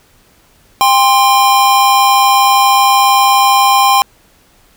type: tone pair together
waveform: square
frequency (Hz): 799.1 / 1046.5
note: G5 / C6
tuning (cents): +33 / 0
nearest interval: perfect fourth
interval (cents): 467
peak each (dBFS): -10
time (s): 0.81-4.02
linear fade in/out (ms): 0
effects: pink hiss -49 dBFS RMS until 4.76 s